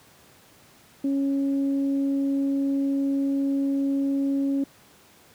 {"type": "tone with frequency modulation", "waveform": "sine", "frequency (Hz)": 276.3, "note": "C#4", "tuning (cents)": -6, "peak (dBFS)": -21, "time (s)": [1.04, 4.64], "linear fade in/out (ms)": 5, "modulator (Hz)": 275, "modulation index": 0.32, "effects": ["pink hiss -54 dBFS RMS until 5.34 s", "high-pass 100 Hz 12 dB/octave"]}